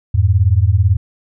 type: beating tone pair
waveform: sine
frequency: 86.4 / 104.4 Hz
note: F2 / G#2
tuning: -18 / +10 cents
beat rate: 18 Hz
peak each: -12 dBFS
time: 0.14-0.97 s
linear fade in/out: 10 ms
effects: none